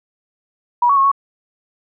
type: tone with pitch steps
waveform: sine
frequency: 965 / 1121 / 1088 / 1109 Hz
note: B5 / C#6 / C#6 / C#6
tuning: -40 / +19 / -33 / 0 cents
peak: -10 dBFS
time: 0.82-1.116 s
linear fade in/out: 5 ms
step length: 74 ms
effects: none